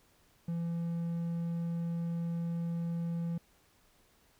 triangle tone, 168.8 Hz, E3, 41 cents sharp, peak -30 dBFS, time 0.48-3.38 s, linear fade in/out 5 ms, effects pink hiss -67 dBFS RMS until 4.39 s

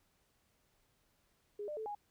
sine tone with pitch steps, 412.6 / 599 / 437.9 / 826 Hz, G#4 / D5 / A4 / G#5, -11 / +34 / -8 / -10 cents, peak -39 dBFS, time 1.59-1.95 s, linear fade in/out 5 ms, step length 90 ms, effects pink hiss -75 dBFS RMS until 2.1 s

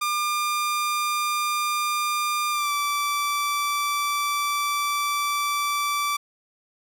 sawtooth tone with pitch glide, 1200 to 1162.5 Hz, D6 to D6, +37 to -18 cents, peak -19 dBFS, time 0.01-6.17 s, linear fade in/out 10 ms, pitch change -55 cents, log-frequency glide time 2.51-2.72 s, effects none

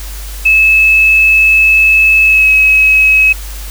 sine tone with pitch glide, 2600 to 2561 Hz, E7 to D#7, -24 to +49 cents, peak -4 dBFS, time 0.45-3.33 s, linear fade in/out 10 ms, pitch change -27 cents, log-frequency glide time 2.24-2.49 s, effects added 50 Hz sine -22 dBFS peak until 3.7 s + white hiss -30 dBFS RMS until 3.7 s

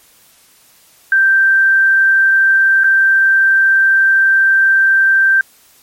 sine tone with dropouts, 1568 Hz, G6, in tune, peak -7 dBFS, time 1.12-5.41 s, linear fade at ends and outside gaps 2 ms, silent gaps 2.836-2.842 s, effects white hiss -48 dBFS RMS until 5.82 s + MP3 64 kbps

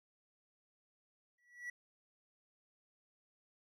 triangle tone with exponential growth, 1943 Hz, B6, 29 cents flat, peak -37 dBFS, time 1.38-1.7 s, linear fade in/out 5 ms, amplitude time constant 68 ms, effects none

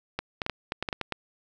clicks, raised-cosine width 0.3 ms, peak -13 dBFS, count 10, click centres 0.19 / 0.418 / 0.464 / 0.497 / 0.721 / 0.826 / 0.888 / 0.928 / 1.013 / 1.123 s, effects none

